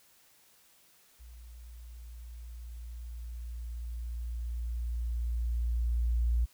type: tone with level ramp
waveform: sine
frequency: 58.6 Hz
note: A#1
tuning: 10 cents sharp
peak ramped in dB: -47 to -24 dBFS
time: 1.19-6.46 s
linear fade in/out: 20 ms
effects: white hiss -63 dBFS RMS until 6.53 s